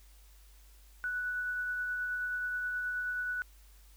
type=tone with tremolo; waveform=sine; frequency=1480 Hz; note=F#6; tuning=in tune; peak=-31 dBFS; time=1.04-3.42 s; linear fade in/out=0 ms; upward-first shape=triangle; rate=9.4 Hz; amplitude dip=25%; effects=added 50 Hz sine -55 dBFS peak until 3.96 s + white hiss -64 dBFS RMS until 3.96 s